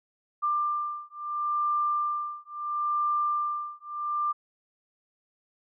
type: beating tone pair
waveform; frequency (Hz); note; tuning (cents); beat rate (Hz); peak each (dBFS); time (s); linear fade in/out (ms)
sine; 1189 / 1189.74; D6 / D6; +21 / +22; 0.74; -29 / -29; 0.42-4.33; 20
effects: none